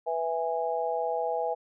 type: harmonic tone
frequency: 164.81 Hz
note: E3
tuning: in tune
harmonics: 3 / 4 / 5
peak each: -31 / -31 / -31 dBFS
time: 0.06-1.55 s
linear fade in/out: 20 ms
effects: none